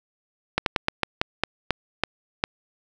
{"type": "slowing click train", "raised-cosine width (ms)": 0.3, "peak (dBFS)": -4, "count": 10, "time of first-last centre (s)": [0.58, 2.439], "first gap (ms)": 82, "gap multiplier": 1.22, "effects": []}